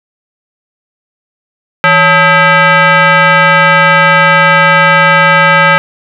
sine tone with frequency modulation, 162.4 Hz, E3, 26 cents flat, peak -3 dBFS, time 1.84-5.78 s, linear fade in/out 0 ms, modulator 721 Hz, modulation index 3, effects none

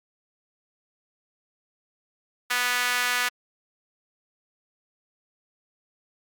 sawtooth tone with high-pass filter, 246.4 Hz, B3, 4 cents flat, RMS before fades -25 dBFS, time 2.5-3.29 s, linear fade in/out 10 ms, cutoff 1600 Hz, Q 1.6, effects Opus 48 kbps

